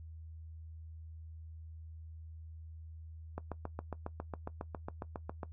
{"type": "click train", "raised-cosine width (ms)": 1, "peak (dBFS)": -25, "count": 16, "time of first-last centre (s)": [3.38, 5.432], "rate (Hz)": 7.31, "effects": ["noise-tail reverb RT60 0.1 s tail -18 dB re dry", "added 80 Hz sine -46 dBFS peak until 5.52 s"]}